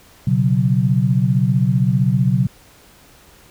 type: chord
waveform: sine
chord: B suspended second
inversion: none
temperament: just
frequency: 123.47 / 138.9 / 185.21 Hz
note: B2 / C#3 / F#3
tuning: 0 / +4 / +2 cents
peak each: -17 / -17 / -18 dBFS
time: 0.27-2.47 s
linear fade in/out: 5 ms
effects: pink hiss -48 dBFS RMS until 3.5 s